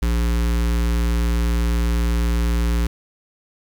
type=tone with notch filter; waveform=square; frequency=58 Hz; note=A#1; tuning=8 cents flat; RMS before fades=-19 dBFS; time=0.02-2.87 s; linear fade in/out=5 ms; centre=680 Hz; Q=1.6; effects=8-bit